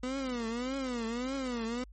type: tone with vibrato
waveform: 30% pulse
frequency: 247.9 Hz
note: B3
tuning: 7 cents sharp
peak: -30 dBFS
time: 0.03-1.84 s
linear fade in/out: 5 ms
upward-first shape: triangle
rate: 1.7 Hz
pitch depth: 190 cents each way
effects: added 50 Hz sine -49 dBFS peak until 1.92 s + MP3 32 kbps

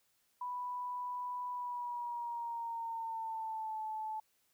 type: tone with pitch glide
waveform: sine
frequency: 987.8 to 869.9 Hz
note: B5 to A5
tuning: 0 to -20 cents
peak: -37 dBFS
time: 0.41-4.2 s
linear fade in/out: 5 ms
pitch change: -220 cents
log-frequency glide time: 1.51-3.8 s
effects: white hiss -75 dBFS RMS until 4.53 s

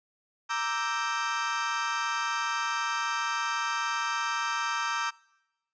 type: chord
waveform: 35% pulse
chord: E half-diminished seventh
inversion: second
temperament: equal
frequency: 932.3 / 1174.7 / 1318.5 / 1568 Hz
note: Bb5 / D6 / E6 / G6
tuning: 0 / 0 / 0 / 0 cents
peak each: -32 dBFS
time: 0.49-5.11 s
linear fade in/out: 20 ms
effects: noise-tail reverb RT60 1.0 s tail -25 dB re dry + resampled to 16000 Hz

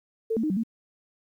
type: tone with pitch steps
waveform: sine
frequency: 447.6 / 224.4 / 308.5 / 190.4 / 226.8 Hz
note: A4 / A3 / D#4 / F#3 / A#3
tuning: +30 / +34 / -15 / +50 / -47 cents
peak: -23 dBFS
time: 0.3-0.635 s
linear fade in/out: 10 ms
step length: 67 ms
effects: 10-bit

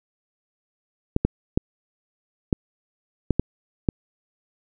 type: clicks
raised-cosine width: 3 ms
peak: -5 dBFS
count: 7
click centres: 1.164 / 1.25 / 1.575 / 2.528 / 3.307 / 3.396 / 3.888 s
effects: none

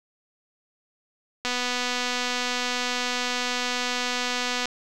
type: click train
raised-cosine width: 0.2 ms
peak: -10 dBFS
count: 793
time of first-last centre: 1.45-4.656 s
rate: 247 Hz
effects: none

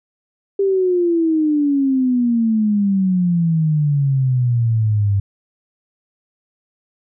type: exponential sweep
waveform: sine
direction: down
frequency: 398.7 to 98 Hz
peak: -13 dBFS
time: 0.59-5.2 s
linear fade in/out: 5 ms
effects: none

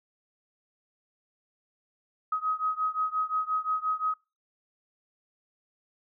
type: beating tone pair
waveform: sine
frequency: 1262 / 1267.7 Hz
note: D#6 / D#6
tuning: +24 / +32 cents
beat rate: 5.7 Hz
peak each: -29 / -30 dBFS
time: 2.32-4.14 s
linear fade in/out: 5 ms
effects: noise-tail reverb RT60 0.3 s tail -24 dB re dry

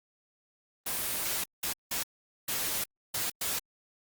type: noise bursts at uneven times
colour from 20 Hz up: white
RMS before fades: -32 dBFS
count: 6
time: 0.86-1.44 / 1.63-1.73 / 1.91-2.03 / 2.48-2.84 / 3.14-3.3 / 3.41-3.59 s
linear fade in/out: 5 ms
effects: Opus 24 kbps

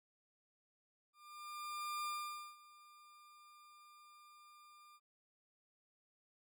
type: tone with ADSR envelope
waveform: 40% pulse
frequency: 1199 Hz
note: D6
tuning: 36 cents sharp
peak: -38 dBFS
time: 1.13-5 s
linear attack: 930 ms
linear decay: 500 ms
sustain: -21 dB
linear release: 47 ms
effects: none

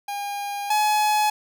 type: tone pair in turn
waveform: 45% pulse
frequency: 810 / 846.7 Hz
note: G#5 / G#5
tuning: -43 / +33 cents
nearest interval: minor second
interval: 76 cents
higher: second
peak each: -27 / -18 dBFS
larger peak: second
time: 0.08-0.7 / 0.7-1.3 s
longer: first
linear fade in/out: 5 ms
effects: none

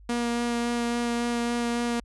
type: tone with vibrato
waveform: sawtooth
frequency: 237.5 Hz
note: A#3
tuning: 33 cents sharp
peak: -21 dBFS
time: 0.09-2 s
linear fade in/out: 5 ms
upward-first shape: sine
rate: 3.6 Hz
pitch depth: 10 cents each way
effects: added 50 Hz sine -47 dBFS peak until 2.04 s + resampled to 24000 Hz

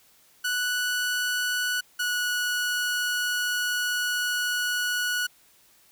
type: tone pair in turn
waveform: sawtooth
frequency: 1478 / 1466.9 Hz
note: F#6 / F#6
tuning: -2 / -15 cents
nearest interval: unison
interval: 13 cents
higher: first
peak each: -21 dBFS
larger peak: neither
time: 0.44-1.81 / 1.99-5.27 s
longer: second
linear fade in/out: 10 ms
effects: white hiss -59 dBFS RMS until 5.91 s

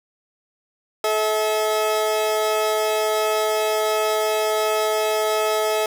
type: tone pair together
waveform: 30% pulse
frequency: 431.2 / 646.1 Hz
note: A4 / E5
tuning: -35 / -35 cents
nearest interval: perfect fifth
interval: 700 cents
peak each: -19 dBFS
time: 1.04-5.86 s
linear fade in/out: 2 ms
effects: 8-bit

